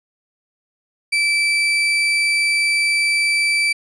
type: tone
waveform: 35% pulse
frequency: 2323 Hz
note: D7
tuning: 20 cents flat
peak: -13 dBFS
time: 1.12-3.73 s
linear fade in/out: 10 ms
effects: resampled to 22050 Hz